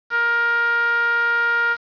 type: tone with band-pass filter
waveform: sawtooth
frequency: 470.2 Hz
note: A#4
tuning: 15 cents sharp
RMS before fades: -19 dBFS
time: 0.1-1.77 s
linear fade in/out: 50 ms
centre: 1500 Hz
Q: 9.5
effects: resampled to 11025 Hz + 7-bit